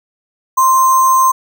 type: tone with sample-and-hold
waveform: sine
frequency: 1046.5 Hz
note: C6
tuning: in tune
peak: -7 dBFS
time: 0.57-1.32 s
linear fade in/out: 10 ms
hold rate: 7350 Hz
effects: none